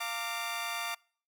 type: chord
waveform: 15% pulse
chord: Bb major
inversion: second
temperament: equal with one note detuned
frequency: 698.5 / 915.3 / 1174.7 Hz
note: F5 / Bb5 / D6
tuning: 0 / -32 / 0 cents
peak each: -32 / -33 / -31 dBFS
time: 0-0.95 s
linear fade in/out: 10 ms
effects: noise-tail reverb RT60 0.5 s tail -26 dB re dry